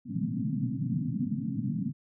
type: band-pass noise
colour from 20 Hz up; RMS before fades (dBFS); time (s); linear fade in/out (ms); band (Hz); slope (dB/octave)
white; -31; 0.05-1.93; 50; 110 to 270; 96
effects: none